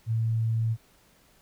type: tone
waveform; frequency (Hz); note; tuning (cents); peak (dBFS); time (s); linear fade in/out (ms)
sine; 112.9; A2; +45; -23; 0.06-0.77; 50
effects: pink hiss -61 dBFS RMS until 1.41 s